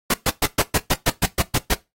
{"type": "noise bursts", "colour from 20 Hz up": "pink", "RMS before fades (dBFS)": -18, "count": 11, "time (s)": [0.1, 1.74], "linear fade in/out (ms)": 5, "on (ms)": 40, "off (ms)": 120, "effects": ["noise-tail reverb RT60 0.2 s tail -18 dB re dry", "AAC 48 kbps"]}